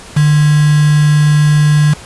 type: tone with quantisation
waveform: sine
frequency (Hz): 150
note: D3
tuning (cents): +37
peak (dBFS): -6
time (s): 0.16-1.94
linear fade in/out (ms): 10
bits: 3
effects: pink hiss -33 dBFS RMS until 2.05 s + resampled to 24000 Hz